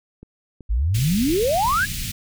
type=click train; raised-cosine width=3 ms; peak=-27 dBFS; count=4; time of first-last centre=0.23-1.362 s; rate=2.65 Hz
type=exponential sweep; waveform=sine; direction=up; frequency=48 to 1735 Hz; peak=-17 dBFS; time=0.69-1.86 s; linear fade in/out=20 ms
type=band-stop noise; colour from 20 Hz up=pink; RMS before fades=-28 dBFS; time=0.94-2.12 s; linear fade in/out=10 ms; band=200 to 2300 Hz; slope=24 dB/octave
effects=none